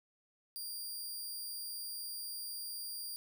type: tone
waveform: 15% pulse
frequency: 4779 Hz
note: D8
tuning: 29 cents sharp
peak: -34 dBFS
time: 0.56-3.16 s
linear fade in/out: 0 ms
effects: none